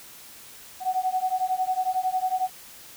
sine beating tone pair, 740 / 751 Hz, F#5 / F#5, 0 / +26 cents, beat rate 11 Hz, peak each -26 dBFS, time 0.8-2.5 s, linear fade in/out 50 ms, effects white hiss -46 dBFS RMS until 2.96 s

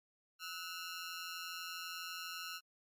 15% pulse ring-modulated tone, 1386 Hz, F6, 14 cents flat, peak -33 dBFS, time 0.39-2.61 s, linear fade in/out 50 ms, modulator 86.1 Hz, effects MP3 64 kbps

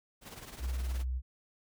pink noise with tremolo, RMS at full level -45 dBFS, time 0.21-1.05 s, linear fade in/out 50 ms, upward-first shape triangle, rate 19 Hz, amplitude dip 70%
sine tone, 63.3 Hz, B1, 43 cents sharp, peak -31 dBFS, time 0.59-1.22 s, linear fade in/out 50 ms
effects none

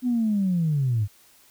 sine linear sweep, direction down, 254.5 to 97.9 Hz, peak -19 dBFS, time 0.02-1.08 s, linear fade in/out 50 ms, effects tanh soft clip ceiling -15 dBFS + white hiss -56 dBFS RMS until 1.5 s

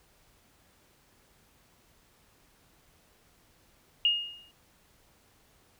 sine tone with exponential decay, 2849 Hz, F7, 34 cents sharp, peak -19 dBFS, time 4.05-4.51 s, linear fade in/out 1 ms, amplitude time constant 100 ms, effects pink hiss -64 dBFS RMS until 5.79 s

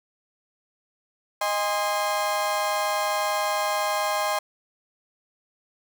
35% pulse chord, Ab major, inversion second, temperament equal with one note detuned, 622.3 / 814.9 / 1046.5 Hz, Eb5 / Ab5 / C6, 0 / -33 / 0 cents, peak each -26 dBFS, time 1.41-4.39 s, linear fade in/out 5 ms, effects none

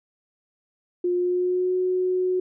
sine tone with pitch glide, 355.4 to 367.3 Hz, F4 to F#4, +30 to -13 cents, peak -20 dBFS, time 1.04-2.4 s, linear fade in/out 5 ms, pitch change +57 cents, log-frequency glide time 1.14-1.75 s, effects none

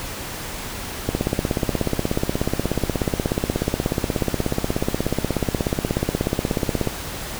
click train, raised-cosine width 2 ms, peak -6 dBFS, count 97, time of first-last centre 1.09-6.873 s, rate 16.6 Hz, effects pink hiss -31 dBFS RMS until 7.39 s

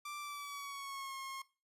sawtooth tone with pitch glide, 1175 to 1077.5 Hz, D6 to C#6, +1 to -49 cents, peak -39 dBFS, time 0.05-1.42 s, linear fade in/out 5 ms, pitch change -150 cents, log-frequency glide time 0.19-1.16 s, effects noise-tail reverb RT60 0.3 s tail -17 dB re dry + resampled to 32000 Hz

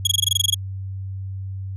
sawtooth tone bursts, 3322 Hz, G#7, in tune, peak -11 dBFS, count 12, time 0.05-0.545 s, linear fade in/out 5 ms, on 22 ms, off 21 ms, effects added 96 Hz sine -27 dBFS peak until 1.76 s + resampled to 32000 Hz

